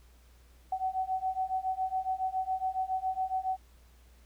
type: beating tone pair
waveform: sine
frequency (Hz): 750 / 757.2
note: F#5 / F#5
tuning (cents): +23 / +40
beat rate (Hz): 7.2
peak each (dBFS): -33 / -32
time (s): 0.72-3.57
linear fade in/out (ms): 5
effects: added 60 Hz sine -56 dBFS peak until 4.25 s + pink hiss -65 dBFS RMS until 4.25 s